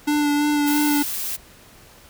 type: tone with vibrato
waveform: square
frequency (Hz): 293.7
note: D4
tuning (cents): 0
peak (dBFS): -18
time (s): 0.07-1.03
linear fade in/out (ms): 10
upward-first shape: sine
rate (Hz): 3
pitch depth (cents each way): 18
type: noise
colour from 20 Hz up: blue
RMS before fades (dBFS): -27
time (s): 0.66-1.37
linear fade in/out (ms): 20
effects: pink hiss -48 dBFS RMS until 2.09 s